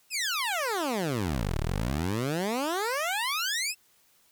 15% pulse exponential two-way sweep, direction down then up, 2700 to 34.65 to 2700 Hz, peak -21 dBFS, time 0.1-3.75 s, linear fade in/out 50 ms, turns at 1.58 s, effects white hiss -64 dBFS RMS until 4.31 s

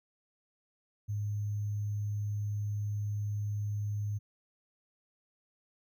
sine tone with sample-and-hold, 103.83 Hz, G#2, in tune, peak -31 dBFS, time 1.08-4.19 s, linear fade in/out 20 ms, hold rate 6300 Hz, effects none

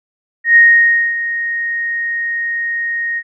sine tone with ADSR envelope, 1864.7 Hz, A#6, in tune, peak -3 dBFS, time 0.44-3.23 s, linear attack 120 ms, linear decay 580 ms, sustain -13 dB, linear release 55 ms, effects none

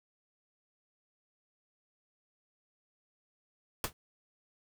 pink noise with exponential decay, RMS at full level -27 dBFS, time 3.84-3.93 s, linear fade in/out 1 ms, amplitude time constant 18 ms, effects none

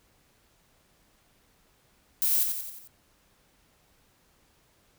violet noise with echo, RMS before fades -25 dBFS, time 2.22-2.43 s, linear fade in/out 0 ms, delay 89 ms, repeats 5, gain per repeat -5 dB, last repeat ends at 2.875 s, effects pink hiss -65 dBFS RMS until 4.98 s

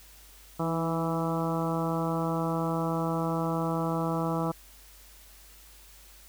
harmonic tone with a mistuned harmonic, 164.81 Hz, E3, in tune, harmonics 1 / 2 / 3 / 4 / 5 / 6 / 7 / 8, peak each -30 / -33 / -35 / -36 / -37 / -38 / -38 / -39 dBFS, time 0.59-4.52 s, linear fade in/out 10 ms, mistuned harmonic 2, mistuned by -32 cents, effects added 50 Hz sine -54 dBFS peak until 6.28 s + white hiss -54 dBFS RMS until 6.28 s

